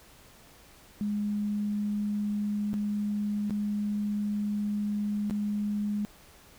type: tone with dropouts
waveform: sine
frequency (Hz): 207.3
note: G#3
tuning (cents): -3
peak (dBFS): -27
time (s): 1.01-6.05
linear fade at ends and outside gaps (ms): 0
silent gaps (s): 2.732-2.74 / 3.497-3.507 / 5.298-5.309
effects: pink hiss -55 dBFS RMS until 6.58 s